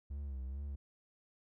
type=tone with vibrato; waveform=triangle; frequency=68 Hz; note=C#2; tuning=33 cents flat; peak=-37 dBFS; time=0.1-0.76 s; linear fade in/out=10 ms; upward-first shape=sine; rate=2.3 Hz; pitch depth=93 cents each way; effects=none